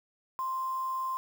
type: tone with quantisation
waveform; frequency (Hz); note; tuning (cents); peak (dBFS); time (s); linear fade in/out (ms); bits
sine; 1046.5; C6; 0; -30; 0.39-1.17; 0; 8
effects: none